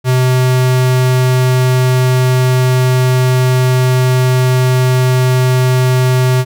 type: tone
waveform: square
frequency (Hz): 127.8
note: C3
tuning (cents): -40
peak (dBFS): -9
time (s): 0.04-6.45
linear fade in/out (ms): 50
effects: none